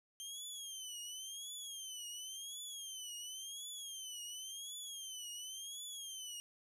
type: tone with vibrato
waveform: 20% pulse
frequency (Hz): 3151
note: G7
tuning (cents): +8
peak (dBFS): -39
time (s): 0.2-6.4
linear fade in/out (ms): 0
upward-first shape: triangle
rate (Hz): 0.93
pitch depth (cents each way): 170
effects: none